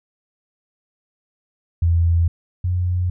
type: tone pair in turn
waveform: sine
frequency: 84.4 / 89.63 Hz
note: E2 / F2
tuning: +41 / +45 cents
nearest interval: minor second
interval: 104 cents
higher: second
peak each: -13 / -17 dBFS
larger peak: first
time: 1.82-2.28 / 2.64-3.1 s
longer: neither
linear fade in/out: 5 ms
effects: none